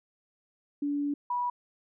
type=tone pair in turn; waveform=sine; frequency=287.9 / 976 Hz; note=D4 / B5; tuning=-34 / -21 cents; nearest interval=octave + major sixth; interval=2113 cents; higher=second; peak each=-27 dBFS; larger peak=neither; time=0.82-1.14 / 1.3-1.5 s; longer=first; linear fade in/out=5 ms; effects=none